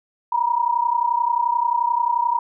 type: tone pair together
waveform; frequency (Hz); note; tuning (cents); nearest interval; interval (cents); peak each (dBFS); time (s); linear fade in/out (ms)
sine; 939 / 970.4; A#5 / B5; +12 / -31; minor second; 57; -20; 0.32-2.39; 5
effects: none